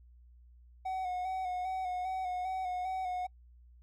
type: tone with vibrato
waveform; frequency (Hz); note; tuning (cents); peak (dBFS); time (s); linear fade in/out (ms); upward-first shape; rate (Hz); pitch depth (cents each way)
triangle; 740; F#5; 0; -31; 0.85-3.27; 10; square; 2.5; 31
effects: noise-tail reverb RT60 0.1 s tail -26 dB re dry + added 60 Hz sine -55 dBFS peak until 3.82 s